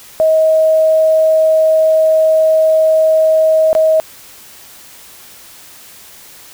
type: tone with dropouts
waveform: sine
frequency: 634 Hz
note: D#5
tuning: 32 cents sharp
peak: -7 dBFS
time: 0.2-4 s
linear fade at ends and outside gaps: 0 ms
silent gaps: 3.73-3.751 s
effects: white hiss -38 dBFS RMS until 6.53 s